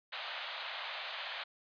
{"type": "band-pass noise", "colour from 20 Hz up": "white", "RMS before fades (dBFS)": -42, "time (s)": [0.12, 1.44], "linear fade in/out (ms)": 10, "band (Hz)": [570, 4000], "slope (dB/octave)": 48, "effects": ["resampled to 11025 Hz"]}